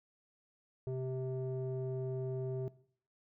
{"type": "tone with low-pass filter", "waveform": "square", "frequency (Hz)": 130, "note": "C3", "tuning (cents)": -11, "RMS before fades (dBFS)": -38, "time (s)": [0.87, 2.68], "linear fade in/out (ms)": 0, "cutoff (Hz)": 490, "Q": 5, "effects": ["noise-tail reverb RT60 0.6 s tail -19 dB re dry"]}